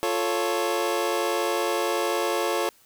25% pulse chord, F augmented, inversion none, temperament equal, 349.2 / 440 / 554.4 Hz, F4 / A4 / C#5, 0 / 0 / 0 cents, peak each -24 dBFS, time 0.03-2.69 s, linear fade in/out 0 ms, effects white hiss -58 dBFS RMS until 2.85 s

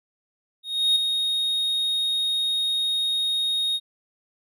triangle tone with ADSR envelope, 3729 Hz, A#7, in tune, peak -14 dBFS, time 0.63-3.8 s, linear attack 330 ms, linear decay 5 ms, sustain -6 dB, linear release 47 ms, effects none

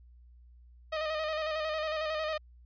sawtooth tone with vibrato, 622.3 Hz, D#5, in tune, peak -27 dBFS, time 0.92-2.38 s, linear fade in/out 10 ms, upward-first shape square, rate 11 Hz, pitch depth 34 cents each way, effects added 60 Hz sine -53 dBFS peak until 2.65 s + resampled to 11025 Hz

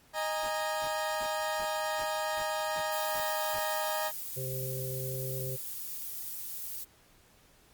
30% pulse chord, D# suspended fourth, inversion none, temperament equal with one note detuned, 622.3 / 820.6 / 932.3 Hz, D#5 / G#5 / A#5, 0 / -21 / 0 cents, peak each -31 / -34 / -34 dBFS, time 0.13-4.12 s, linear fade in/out 50 ms
pink noise bursts, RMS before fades -47 dBFS, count 9, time 0.43-3.592 s, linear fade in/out 2 ms, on 58 ms, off 330 ms
violet noise, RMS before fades -39 dBFS, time 2.91-6.85 s, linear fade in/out 20 ms
harmonic tone, 130.81 Hz, C3, in tune, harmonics 1 / 3 / 4, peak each -36 / -41 / -42 dBFS, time 4.36-5.57 s, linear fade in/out 20 ms
effects pink hiss -62 dBFS RMS until 7.73 s + Opus 48 kbps

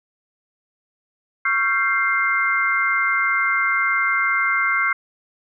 sine tone cluster, 1115 / 1373 / 1566 / 2103 Hz, C#6 / F6 / G6 / C7, +10 / -30 / -2 / +8 cents, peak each -25 / -23 / -23 / -20 dBFS, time 1.45-4.93 s, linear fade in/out 5 ms, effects none

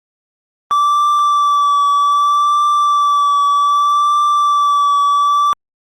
triangle tone with vibrato, 1161 Hz, D6, 20 cents flat, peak -8 dBFS, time 0.71-5.53 s, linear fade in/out 0 ms, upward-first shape triangle, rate 0.64 Hz, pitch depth 24 cents each way, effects Opus 24 kbps

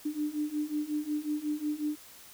sine beating tone pair, 296.6 / 302.1 Hz, D4 / D4, +17 / +49 cents, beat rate 5.5 Hz, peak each -34 / -32 dBFS, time 0.05-1.96 s, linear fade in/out 10 ms, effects white hiss -52 dBFS RMS until 2.33 s

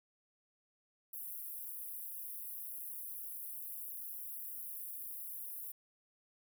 pink high-pass noise, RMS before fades -45 dBFS, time 1.13-5.72 s, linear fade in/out 5 ms, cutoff 11000 Hz, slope 48 dB/octave, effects none

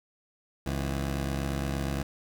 15% pulse tone pair together, 68.7 / 163.4 Hz, C#2 / E3, -15 / -15 cents, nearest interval octave + minor third, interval 1500 cents, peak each -23 / -31 dBFS, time 0.66-2.03 s, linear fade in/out 5 ms, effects none

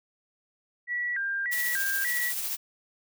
sine tone with vibrato, 1760 Hz, A6, in tune, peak -27 dBFS, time 0.87-2.33 s, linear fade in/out 50 ms, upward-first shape square, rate 1.7 Hz, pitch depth 170 cents each way
blue noise with tremolo, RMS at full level -30 dBFS, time 1.51-2.57 s, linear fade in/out 20 ms, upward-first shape triangle, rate 14 Hz, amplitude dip 40%
effects none

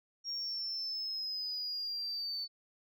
sine linear sweep, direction down, 5588 to 4493 Hz, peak -34 dBFS, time 0.24-2.48 s, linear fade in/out 50 ms, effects tanh soft clip ceiling -32 dBFS

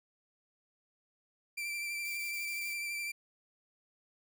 40% pulse tone with vibrato, 2349 Hz, D7, in tune, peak -35 dBFS, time 1.57-3.12 s, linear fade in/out 10 ms, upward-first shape sine, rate 12 Hz, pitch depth 22 cents each way
violet noise bursts, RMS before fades -48 dBFS, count 5, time 2.05-2.734 s, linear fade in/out 0 ms, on 120 ms, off 21 ms
effects none

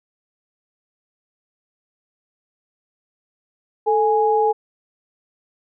sine tone pair together, 440 / 830.6 Hz, A4 / G#5, 0 / 0 cents, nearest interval major seventh, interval 1100 cents, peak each -17 dBFS, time 3.86-4.53 s, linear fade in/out 20 ms, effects none

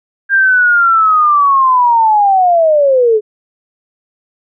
sine linear sweep, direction down, 1605 to 415.3 Hz, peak -6 dBFS, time 0.29-3.21 s, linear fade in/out 50 ms, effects none

